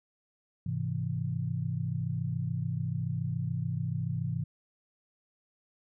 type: chord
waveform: sine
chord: Ab augmented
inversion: none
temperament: equal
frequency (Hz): 103.83 / 130.81 / 164.81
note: Ab2 / C3 / E3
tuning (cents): 0 / 0 / 0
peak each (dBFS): -35 / -33 / -34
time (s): 0.66-4.44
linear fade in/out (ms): 5
effects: none